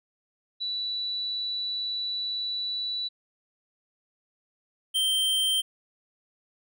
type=tone pair in turn; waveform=sine / square; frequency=3951 / 3136 Hz; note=B7 / G7; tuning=0 / 0 cents; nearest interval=major third; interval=400 cents; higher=first; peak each=-28 / -23 dBFS; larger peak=second; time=0.6-3.09 / 4.94-5.62 s; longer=first; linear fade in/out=20 ms; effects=none